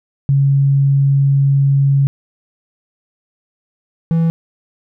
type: tone pair in turn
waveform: sine / triangle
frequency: 138.59 / 164.81 Hz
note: C#3 / E3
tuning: 0 / 0 cents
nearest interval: minor third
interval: 300 cents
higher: second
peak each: -9 dBFS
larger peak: neither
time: 0.29-2.07 / 4.11-4.3 s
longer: first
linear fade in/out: 0 ms
effects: none